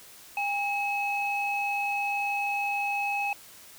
sine tone pair together, 810 / 2569 Hz, G#5 / E7, -43 / -45 cents, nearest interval octave + minor sixth, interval 1998 cents, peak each -28 dBFS, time 0.37-3.33 s, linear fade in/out 2 ms, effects tanh soft clip ceiling -20 dBFS + white hiss -50 dBFS RMS until 3.78 s

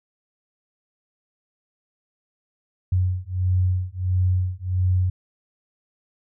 sine beating tone pair, 91 / 92.5 Hz, F#2 / F#2, -28 / 0 cents, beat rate 1.5 Hz, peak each -22 dBFS, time 2.92-5.1 s, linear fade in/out 5 ms, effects none

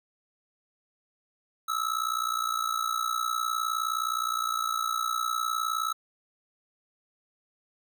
square tone with amplitude modulation, 1300 Hz, E6, 24 cents flat, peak -24 dBFS, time 1.68-5.93 s, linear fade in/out 10 ms, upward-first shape sine, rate 59.5 Hz, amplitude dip 85%, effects none

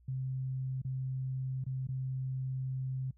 sine tone with dropouts, 130.9 Hz, C3, 1 cent sharp, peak -33 dBFS, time 0.08-3.11 s, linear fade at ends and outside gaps 5 ms, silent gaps 0.818-0.848 / 1.641-1.664 / 1.871-1.887 s, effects noise-tail reverb RT60 0.1 s tail -25 dB re dry + added 60 Hz sine -60 dBFS peak until 3.17 s

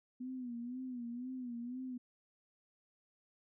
sine tone with vibrato, 246.9 Hz, B3, in tune, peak -40 dBFS, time 0.2-1.98 s, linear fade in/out 10 ms, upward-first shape sine, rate 2 Hz, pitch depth 86 cents each way, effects none

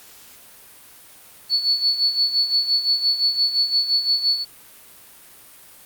sine tone with tremolo, 4435 Hz, C#8, in tune, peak -14 dBFS, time 1.49-4.45 s, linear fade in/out 50 ms, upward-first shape sine, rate 5.8 Hz, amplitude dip 70%, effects white hiss -46 dBFS RMS until 5.85 s + Opus 48 kbps

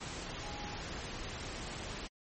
sine tone in noise, 828 Hz, G#5, 5 cents flat, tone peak -47 dBFS, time 0.42-0.77 s, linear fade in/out 20 ms, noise pink, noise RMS -42 dBFS, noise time 0-2.08 s, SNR -8 dB, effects MP3 32 kbps

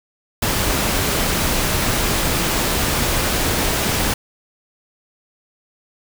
pink noise, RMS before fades -19 dBFS, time 0.42-4.14 s, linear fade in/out 5 ms, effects none

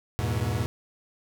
40% pulse chord, E major, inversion none, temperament equal with one note detuned, 82.41 / 103.83 / 120.51 Hz, E2 / G#2 / B2, 0 / 0 / -42 cents, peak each -31 / -28 / -28 dBFS, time 0.19-0.66 s, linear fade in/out 0 ms, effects none

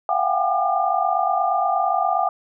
sine tone cluster, 684 / 732 / 760 / 809 / 1202 Hz, F5 / F#5 / F#5 / G#5 / D6, -36 / -19 / +46 / -46 / +40 cents, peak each -24 dBFS, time 0.09-2.29 s, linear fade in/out 2 ms, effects none

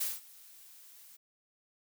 blue noise with ADSR envelope, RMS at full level -32 dBFS, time 0-1.17 s, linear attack 11 ms, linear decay 190 ms, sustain -23 dB, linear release 11 ms, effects none

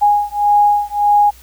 sine beating tone pair, 824 / 825.7 Hz, G#5 / G#5, -14 / -10 cents, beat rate 1.7 Hz, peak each -13 dBFS, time 0.01-1.31 s, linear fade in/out 20 ms, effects added 60 Hz sine -42 dBFS peak until 1.42 s + white hiss -45 dBFS RMS until 1.42 s

